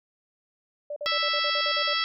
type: tone bursts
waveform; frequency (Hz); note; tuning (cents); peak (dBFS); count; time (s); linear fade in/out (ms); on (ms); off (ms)
sine; 587.3; D5; 0; -30; 10; 0.9-1.935; 5; 63; 45
type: harmonic tone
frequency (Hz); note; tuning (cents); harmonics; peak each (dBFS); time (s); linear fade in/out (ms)
659.3; E5; 0; 2 / 3 / 4 / 5 / 6 / 7 / 8; -29 / -31 / -34 / -29 / -36 / -32 / -33; 1.06-2.04; 0
effects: none